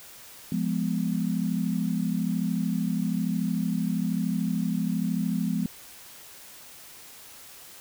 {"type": "chord", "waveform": "sine", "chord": "F diminished", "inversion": "none", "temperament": "equal with one note detuned", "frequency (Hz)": [174.61, 207.7, 248.8], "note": ["F3", "Ab3", "Cb4"], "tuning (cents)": [0, 0, 13], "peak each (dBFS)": [-28, -28, -30], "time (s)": [0.52, 5.66], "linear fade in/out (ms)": 2, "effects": ["white hiss -47 dBFS RMS until 7.8 s"]}